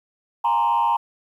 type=tone with frequency modulation; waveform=sine; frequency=930 Hz; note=A#5; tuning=4 cents flat; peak=-15 dBFS; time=0.44-0.97 s; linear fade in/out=10 ms; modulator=104 Hz; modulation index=0.95; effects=tanh soft clip ceiling -14 dBFS + 9-bit